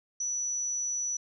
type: tone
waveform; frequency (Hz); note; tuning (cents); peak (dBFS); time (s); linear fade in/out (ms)
sine; 5920; F#8; 0; -29; 0.2-1.17; 5
effects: none